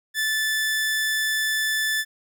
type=tone; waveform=sawtooth; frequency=1750 Hz; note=A6; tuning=10 cents flat; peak=-18 dBFS; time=0.14-2.05 s; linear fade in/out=50 ms; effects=none